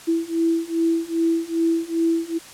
sine beating tone pair, 329.6 / 332.1 Hz, E4 / E4, 0 / +13 cents, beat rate 2.5 Hz, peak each -22 / -21 dBFS, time 0.07-2.39 s, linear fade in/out 20 ms, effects white hiss -42 dBFS RMS until 2.53 s + low-pass 10000 Hz 12 dB/octave

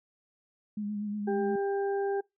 sine tone with vibrato, 207.7 Hz, G#3, in tune, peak -31 dBFS, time 0.77-1.56 s, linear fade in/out 5 ms, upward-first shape sine, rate 8.3 Hz, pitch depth 31 cents each way
harmonic tone, 397.2 Hz, G4, 23 cents sharp, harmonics 1 / 2 / 4, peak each -28 / -35 / -44 dBFS, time 1.27-2.21 s, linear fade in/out 10 ms
effects noise-tail reverb RT60 0.2 s tail -25 dB re dry

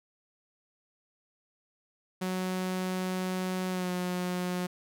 sawtooth tone with pitch glide, 185 to 180.05 Hz, F#3 to F#3, 0 to -47 cents, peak -26 dBFS, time 2.21-4.67 s, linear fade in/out 10 ms, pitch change -47 cents, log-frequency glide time 3.7-3.91 s, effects none

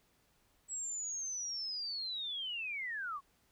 sine linear sweep, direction down, 7810 to 1064 Hz, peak -37 dBFS, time 0.68-3.21 s, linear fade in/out 50 ms, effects pink hiss -72 dBFS RMS until 3.51 s

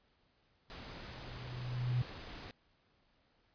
sine tone with exponential growth, 123.47 Hz, B2, in tune, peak -28 dBFS, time 0.68-2.02 s, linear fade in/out 5 ms, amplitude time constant 290 ms
pink noise, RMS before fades -48 dBFS, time 0.7-2.51 s, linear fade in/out 0 ms
effects pink hiss -73 dBFS RMS until 3.54 s + resampled to 11025 Hz

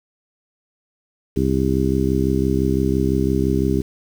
harmonic tone, 65.9 Hz, C2, 13 cents sharp, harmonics 1 / 2 / 3 / 4 / 5 / 6, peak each -23 / -23 / -23 / -23 / -23 / -23 dBFS, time 1.36-3.82 s, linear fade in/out 10 ms, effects 7-bit

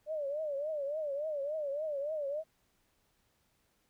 sine tone with vibrato, 590 Hz, D5, 8 cents sharp, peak -33 dBFS, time 0.06-2.44 s, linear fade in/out 50 ms, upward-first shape triangle, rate 3.5 Hz, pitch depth 150 cents each way, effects pink hiss -74 dBFS RMS until 3.89 s

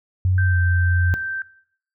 sine tone with pitch glide, 92.5 to 87.66 Hz, F#2 to F2, 0 to +7 cents, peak -15 dBFS, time 0.25-1.14 s, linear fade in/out 0 ms, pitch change -93 cents, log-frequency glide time 0.43-0.59 s
sine tone, 1561 Hz, G6, 8 cents flat, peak -23 dBFS, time 0.38-1.42 s, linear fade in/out 2 ms
effects noise-tail reverb RT60 0.6 s tail -18 dB re dry

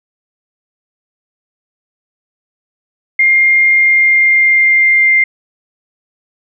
sine tone with pitch glide, 2117 to 2101 Hz, C7 to C7, +20 to +7 cents, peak -6 dBFS, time 3.19-5.24 s, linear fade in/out 5 ms, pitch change -13 cents, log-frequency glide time 3.72-4.94 s, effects none

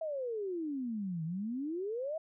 sine exponential two-way sweep, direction down then up, 659.3 to 155.9 to 659.3 Hz, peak -34 dBFS, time 0.01-2.18 s, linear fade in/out 5 ms, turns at 1.24 s, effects none

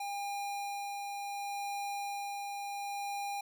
square tone with tremolo, 806 Hz, G5, 48 cents sharp, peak -36 dBFS, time 0-3.41 s, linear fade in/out 5 ms, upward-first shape sine, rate 0.69 Hz, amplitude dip 25%, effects none

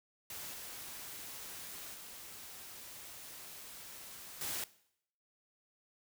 white noise with level steps, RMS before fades -45 / -47 / -50 / -39 dBFS, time 0.3-4.64 s, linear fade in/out 2 ms, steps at 0.53 / 1.94 / 4.41 s, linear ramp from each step 2 ms, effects noise-tail reverb RT60 0.7 s tail -19 dB re dry

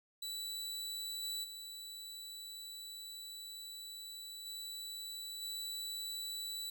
sawtooth tone with level steps, 3951 Hz, B7, in tune, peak -37 / -35 / -43 / -40 / -37 dBFS, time 0.22-6.7 s, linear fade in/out 5 ms, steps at 1.22 / 1.43 / 4.45 / 5.41 s, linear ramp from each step 20 ms, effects none

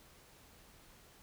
silence, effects pink hiss -61 dBFS RMS until 1.22 s

